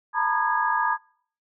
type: tone cluster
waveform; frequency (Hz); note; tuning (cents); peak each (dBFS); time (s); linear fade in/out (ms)
sine; 896 / 950 / 990 / 1218 / 1654; A5 / A#5 / B5 / D#6 / G#6; +31 / +33 / +4 / -37 / -8; -27; 0.13-0.98; 50
effects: noise-tail reverb RT60 0.5 s tail -22 dB re dry